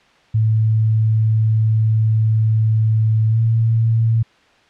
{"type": "tone with pitch glide", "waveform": "sine", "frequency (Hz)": [110, 113.35], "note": ["A2", "A#2"], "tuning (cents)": [0, -48], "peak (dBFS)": -12, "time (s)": [0.34, 4.23], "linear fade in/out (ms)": 10, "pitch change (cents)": 52, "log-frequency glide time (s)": [3.29, 3.38], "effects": ["white hiss -52 dBFS RMS until 4.69 s", "low-pass 3000 Hz 12 dB/octave"]}